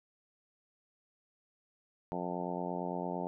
harmonic tone, 88.8 Hz, F2, 29 cents sharp, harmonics 2 / 3 / 4 / 5 / 6 / 7 / 8 / 9 / 10, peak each -40 / -43 / -43 / -44 / -45 / -43 / -44 / -45 / -43 dBFS, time 2.12-3.27 s, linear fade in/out 0 ms, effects none

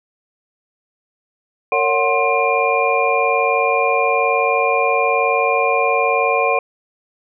sine tone cluster, 461.1 / 560 / 737 / 1057 / 2402 Hz, A#4 / C#5 / F#5 / C6 / D7, -19 / +18 / -7 / +17 / +38 cents, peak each -20 dBFS, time 1.72-6.59 s, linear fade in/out 2 ms, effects none

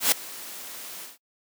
white noise with ADSR envelope, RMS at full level -18 dBFS, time 0-1.18 s, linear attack 120 ms, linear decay 3 ms, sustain -21 dB, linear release 160 ms, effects noise-tail reverb RT60 0.1 s tail -26 dB re dry + high-pass 200 Hz 12 dB/octave

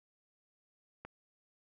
click, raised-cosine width 0.5 ms, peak -30 dBFS, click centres 1.05 s, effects none

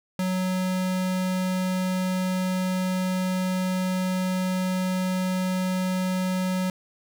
square tone, 185 Hz, F#3, in tune, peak -24 dBFS, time 0.19-6.7 s, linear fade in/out 2 ms, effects none

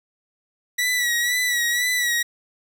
sawtooth tone with vibrato, 1944 Hz, B6, 28 cents flat, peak -16 dBFS, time 0.78-2.23 s, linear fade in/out 10 ms, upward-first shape sine, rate 2 Hz, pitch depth 48 cents each way, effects none

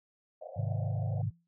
white band-pass noise, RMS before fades -46 dBFS, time 0.41-1.22 s, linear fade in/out 5 ms, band 510 to 740 Hz, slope 96 dB/octave
sine chord, Ab major, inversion none, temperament equal with one note detuned, 103.83 / 130.21 / 155.56 Hz, Ab2 / C3 / Eb3, 0 / -8 / 0 cents, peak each -32 / -35 / -38 dBFS, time 0.56-1.31 s, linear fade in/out 20 ms
sine tone with exponential decay, 169.7 Hz, F3, 49 cents flat, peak -39 dBFS, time 1.23-1.47 s, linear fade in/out 0 ms, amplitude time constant 51 ms
effects noise-tail reverb RT60 0.1 s tail -26 dB re dry

